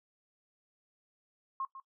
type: tone with echo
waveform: sine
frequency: 1072 Hz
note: C6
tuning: 42 cents sharp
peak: -33 dBFS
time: 1.6-1.65 s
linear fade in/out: 2 ms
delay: 150 ms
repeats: 1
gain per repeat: -12 dB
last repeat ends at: 1.8 s
effects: noise-tail reverb RT60 0.1 s tail -18 dB re dry